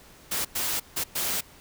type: noise bursts at uneven times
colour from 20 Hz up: white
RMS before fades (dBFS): -28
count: 4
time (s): 0.31-0.45 / 0.55-0.8 / 0.96-1.04 / 1.15-1.41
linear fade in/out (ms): 10
effects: pink hiss -52 dBFS RMS until 1.6 s